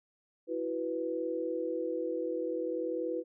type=chord; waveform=sine; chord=E suspended second; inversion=none; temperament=equal; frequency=329.6 / 370 / 493.9 Hz; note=E4 / F#4 / B4; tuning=0 / 0 / 0 cents; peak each=-36 / -38 / -34 dBFS; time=0.47-3.24 s; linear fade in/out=50 ms; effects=none